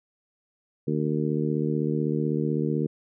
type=harmonic tone; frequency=75.9 Hz; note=D#2; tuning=42 cents flat; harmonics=2 / 3 / 4 / 5 / 6; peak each=-27 / -29 / -30 / -31 / -32 dBFS; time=0.87-2.87 s; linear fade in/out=10 ms; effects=none